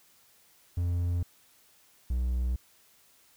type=tone pair in turn; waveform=triangle; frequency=87.31 / 61.74 Hz; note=F2 / B1; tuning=0 / 0 cents; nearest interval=tritone; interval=600 cents; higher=first; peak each=-24 dBFS; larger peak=neither; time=0.77-1.23 / 2.1-2.56 s; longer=neither; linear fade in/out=5 ms; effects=white hiss -62 dBFS RMS until 3.36 s